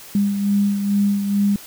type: beating tone pair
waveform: sine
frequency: 201.5 / 203.8 Hz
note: G3 / G#3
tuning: +48 / -32 cents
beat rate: 2.3 Hz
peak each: -16 / -25 dBFS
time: 0.15-1.56 s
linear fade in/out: 2 ms
effects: white hiss -40 dBFS RMS until 1.66 s